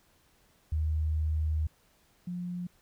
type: tone pair in turn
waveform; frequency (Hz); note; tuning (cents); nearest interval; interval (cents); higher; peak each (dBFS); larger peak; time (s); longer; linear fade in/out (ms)
sine; 77.78 / 177.35; D#2 / F3; 0 / +27; octave + major second; 1427; second; -26 / -33; first; 0.72-1.67 / 2.27-2.67; first; 5
effects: pink hiss -66 dBFS RMS until 2.81 s